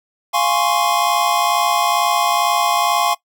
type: chord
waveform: square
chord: Db major seventh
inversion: first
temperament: equal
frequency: 698.5 / 830.6 / 1046.5 / 1108.7 Hz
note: F5 / Ab5 / C6 / Db6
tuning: 0 / 0 / 0 / 0 cents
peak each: -21 dBFS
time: 0.33-3.15 s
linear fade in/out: 20 ms
effects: noise-tail reverb RT60 0.1 s tail -19 dB re dry